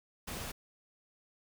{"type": "noise", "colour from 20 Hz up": "pink", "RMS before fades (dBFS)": -41, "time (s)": [0.27, 0.52], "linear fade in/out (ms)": 10, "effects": []}